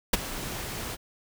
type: noise with ADSR envelope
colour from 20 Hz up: pink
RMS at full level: -19 dBFS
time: 0.13-0.97 s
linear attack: 6 ms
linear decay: 21 ms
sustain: -16 dB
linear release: 36 ms
effects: none